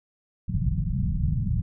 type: low-pass noise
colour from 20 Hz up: white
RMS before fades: -25 dBFS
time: 0.48-1.62 s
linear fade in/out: 5 ms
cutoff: 180 Hz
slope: 48 dB/octave
effects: none